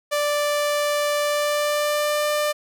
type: tone with pitch glide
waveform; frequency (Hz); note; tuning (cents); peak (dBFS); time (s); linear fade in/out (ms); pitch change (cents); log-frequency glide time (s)
sawtooth; 587.3 to 595.8; D5 to D5; 0 to +25; -16; 0.11-2.53; 20; +25; 1.22-2.28
effects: none